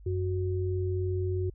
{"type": "tone pair together", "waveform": "sine", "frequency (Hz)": [92.82, 368.3], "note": ["F#2", "F#4"], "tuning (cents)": [6, -8], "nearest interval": "2 octaves", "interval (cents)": 2386, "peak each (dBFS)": [-28, -32], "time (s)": [0.06, 1.5], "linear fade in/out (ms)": 5, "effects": ["added 50 Hz sine -47 dBFS peak until 1.54 s"]}